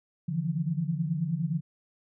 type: tone cluster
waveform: sine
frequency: 146.3 / 164.2 / 173.7 Hz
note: D3 / E3 / F3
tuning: -6 / -6 / -9 cents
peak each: -31 dBFS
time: 0.28-1.61 s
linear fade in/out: 10 ms
effects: none